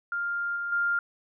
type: tone with level steps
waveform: sine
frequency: 1400 Hz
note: F6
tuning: 4 cents sharp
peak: -27 / -29 / -23 dBFS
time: 0.12-0.99 s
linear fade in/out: 2 ms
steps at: 0.56 / 0.72 s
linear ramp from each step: 5 ms
effects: none